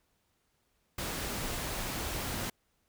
pink noise, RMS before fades -36 dBFS, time 0.98-2.5 s, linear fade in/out 5 ms, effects pink hiss -75 dBFS RMS until 2.88 s

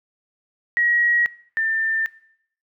sine tone pair in turn, 1903 / 1790.5 Hz, A#6 / A6, +35 / +30 cents, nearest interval minor second, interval 105 cents, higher first, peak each -16 / -18 dBFS, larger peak first, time 0.77-1.26 / 1.57-2.06 s, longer neither, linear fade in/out 0 ms, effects noise-tail reverb RT60 0.7 s tail -21 dB re dry

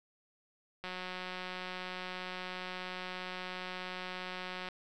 click train, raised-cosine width 0.3 ms, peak -25 dBFS, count 705, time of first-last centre 0.84-4.687 s, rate 183 Hz, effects none

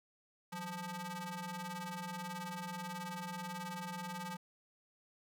sawtooth ring-modulated tone, 349.2 Hz, F4, in tune, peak -34 dBFS, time 0.52-4.37 s, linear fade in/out 10 ms, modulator 533 Hz, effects none

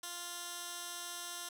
15% pulse tone with band-pass filter, 349.2 Hz, F4, in tune, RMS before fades -44 dBFS, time 0.03-1.49 s, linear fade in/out 5 ms, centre 8300 Hz, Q 0.67, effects 10-bit

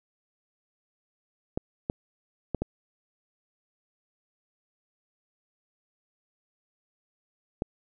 clicks, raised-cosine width 2 ms, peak -14 dBFS, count 5, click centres 1.575 / 1.899 / 2.547 / 2.62 / 7.621 s, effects none

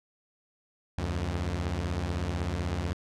sawtooth beating tone pair, 73.42 / 89.42 Hz, D2 / F2, 0 / +41 cents, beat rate 16 Hz, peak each -29 / -27 dBFS, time 0.98-2.93 s, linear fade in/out 0 ms, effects low-pass 7000 Hz 12 dB/octave

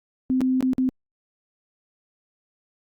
sine tone with dropouts, 258.4 Hz, C4, 21 cents flat, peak -18 dBFS, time 0.3-0.89 s, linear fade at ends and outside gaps 0 ms, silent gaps 0.407-0.415 / 0.607-0.626 / 0.733-0.782 s, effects Opus 48 kbps

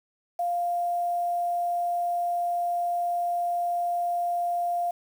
sine tone with quantisation, 698.5 Hz, F5, in tune, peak -24 dBFS, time 0.39-4.91 s, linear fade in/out 5 ms, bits 8, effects none

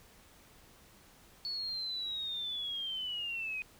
sine linear sweep, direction down, 4435 to 2489 Hz, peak -35 dBFS, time 1.45-3.62 s, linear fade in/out 0 ms, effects pink hiss -60 dBFS RMS until 3.79 s

